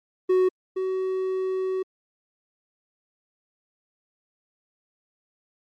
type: tone pair in turn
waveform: triangle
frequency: 370.4 / 376.2 Hz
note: F#4 / F#4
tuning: +2 / +29 cents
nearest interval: unison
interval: 27 cents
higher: second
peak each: -15 / -22 dBFS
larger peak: first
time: 0.29-0.49 / 0.76-1.83 s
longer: second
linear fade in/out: 10 ms
effects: Opus 32 kbps